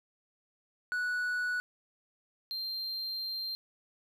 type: tone pair in turn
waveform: triangle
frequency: 1474 / 4169 Hz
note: F#6 / C8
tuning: -7 / -7 cents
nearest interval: octave + tritone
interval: 1800 cents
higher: second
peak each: -28 / -33 dBFS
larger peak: first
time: 0.92-1.6 / 2.51-3.55 s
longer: second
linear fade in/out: 0 ms
effects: none